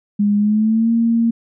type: tone with pitch glide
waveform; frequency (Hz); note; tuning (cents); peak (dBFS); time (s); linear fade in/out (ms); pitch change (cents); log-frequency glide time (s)
sine; 205.4 to 230.6; G#3 to A#3; -19 to -19; -12; 0.19-1.31; 10; +200; 0.37-0.91
effects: none